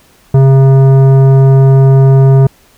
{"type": "tone with tanh clipping", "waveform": "triangle", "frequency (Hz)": 134.7, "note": "C#3", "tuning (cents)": -49, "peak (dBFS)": -4, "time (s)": [0.34, 2.47], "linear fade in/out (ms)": 5, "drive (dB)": 17, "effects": ["pink hiss -46 dBFS RMS until 2.77 s"]}